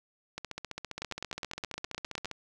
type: two click trains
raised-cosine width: 0.2 ms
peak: -18 / -20 dBFS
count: 13 / 30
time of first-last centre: 1.02-2.256 / 0.38-2.313 s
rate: 9.71 / 15 Hz
effects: none